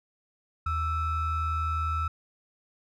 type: ring-modulated tone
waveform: triangle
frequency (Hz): 622.3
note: D#5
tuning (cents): 0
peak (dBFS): -21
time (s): 0.66-2.08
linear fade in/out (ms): 5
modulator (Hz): 702
effects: none